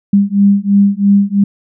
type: beating tone pair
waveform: sine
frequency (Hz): 198.8 / 201.8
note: G3 / G#3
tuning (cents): +25 / -49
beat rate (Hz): 3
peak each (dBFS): -10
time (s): 0.13-1.44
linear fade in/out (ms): 5
effects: none